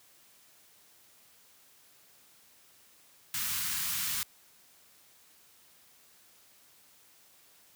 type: band-stop noise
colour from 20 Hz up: white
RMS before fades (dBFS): -33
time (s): 3.34-4.23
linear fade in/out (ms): 0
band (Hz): 210 to 1100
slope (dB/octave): 24
effects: white hiss -61 dBFS RMS until 7.75 s + high-pass 60 Hz 12 dB/octave